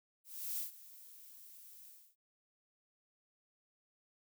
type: noise with ADSR envelope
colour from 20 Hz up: violet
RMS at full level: -38 dBFS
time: 0.24-2.16 s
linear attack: 340 ms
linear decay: 130 ms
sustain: -18 dB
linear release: 280 ms
effects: none